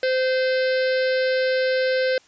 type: harmonic tone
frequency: 517 Hz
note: C5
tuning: 21 cents flat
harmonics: 1 / 3 / 4 / 5 / 6 / 7 / 8 / 9 / 10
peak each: -19 / -27 / -33 / -37 / -39 / -40 / -36 / -38 / -39 dBFS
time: 0.03-2.18 s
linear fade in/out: 2 ms
effects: white hiss -55 dBFS RMS until 2.27 s + resampled to 16000 Hz